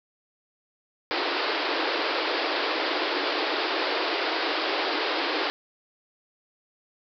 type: band-pass noise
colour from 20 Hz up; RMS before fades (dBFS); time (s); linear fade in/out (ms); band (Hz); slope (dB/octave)
pink; -27; 1.11-5.5; 0; 290 to 5000; 96
effects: none